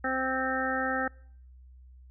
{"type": "harmonic tone", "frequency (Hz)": 261.5, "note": "C4", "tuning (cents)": -1, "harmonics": [1, 2, 3, 5, 6, 7], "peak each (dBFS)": [-34, -34, -34, -34, -34, -34], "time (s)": [0.04, 1.08], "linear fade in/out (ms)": 5, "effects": ["noise-tail reverb RT60 0.6 s tail -25 dB re dry", "added 63 Hz sine -49 dBFS peak until 2.1 s"]}